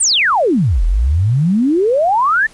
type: exponential two-way sweep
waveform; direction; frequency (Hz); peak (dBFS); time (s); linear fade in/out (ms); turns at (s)
sine; down then up; 9420 to 38.89 to 1833; -10; 0-2.47; 10; 0.84
effects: pink hiss -44 dBFS RMS until 2.53 s + resampled to 24000 Hz